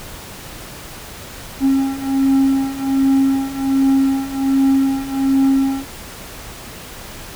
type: beating tone pair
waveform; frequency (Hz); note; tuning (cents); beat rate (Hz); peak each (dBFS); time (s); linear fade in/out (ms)
triangle; 269.3 / 270.6; C#4 / C#4; -50 / -42; 1.3; -16 / -13; 1.6-5.86; 50
effects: pink hiss -34 dBFS RMS until 7.35 s